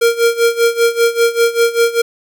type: tone with tremolo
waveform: square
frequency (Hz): 466.2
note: A#4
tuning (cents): 0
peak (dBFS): -8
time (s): 0.01-2.02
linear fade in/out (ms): 10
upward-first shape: sine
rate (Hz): 5.1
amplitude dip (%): 85
effects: none